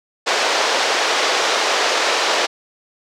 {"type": "band-pass noise", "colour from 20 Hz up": "pink", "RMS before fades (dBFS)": -18, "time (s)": [0.26, 2.47], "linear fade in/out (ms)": 20, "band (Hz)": [440, 6100], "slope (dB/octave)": 24, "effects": []}